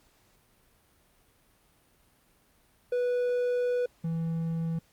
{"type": "tone pair in turn", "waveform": "triangle", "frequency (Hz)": [491.5, 164.49], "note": ["B4", "E3"], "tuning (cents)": [-8, -3], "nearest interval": "octave + perfect fifth", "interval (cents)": 1895, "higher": "first", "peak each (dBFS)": [-23, -26], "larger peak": "first", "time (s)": [[2.92, 3.86], [4.04, 4.79]], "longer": "first", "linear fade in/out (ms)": 5, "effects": ["pink hiss -65 dBFS RMS until 4.92 s", "Opus 48 kbps"]}